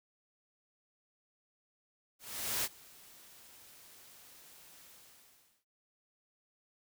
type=noise with ADSR envelope; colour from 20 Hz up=white; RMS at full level=-33 dBFS; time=2.19-5.65 s; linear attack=450 ms; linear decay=42 ms; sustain=-24 dB; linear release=750 ms; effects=none